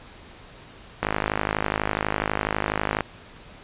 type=click train; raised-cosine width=0.5 ms; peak=-7 dBFS; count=104; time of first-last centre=1.03-3.007 s; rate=52.1 Hz; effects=pink hiss -46 dBFS RMS until 3.63 s + resampled to 8000 Hz